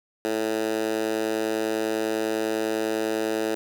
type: tone with high-pass filter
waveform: 10% pulse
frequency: 110 Hz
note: A2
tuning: in tune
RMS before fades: -26 dBFS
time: 0.25-3.55 s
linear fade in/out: 0 ms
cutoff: 360 Hz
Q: 1.9
effects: none